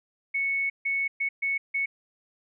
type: tone bursts at uneven times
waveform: sine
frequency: 2211 Hz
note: C#7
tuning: 5 cents flat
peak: -24 dBFS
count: 5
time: 0.34-0.7 / 0.85-1.08 / 1.2-1.29 / 1.42-1.58 / 1.74-1.86 s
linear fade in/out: 10 ms
effects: none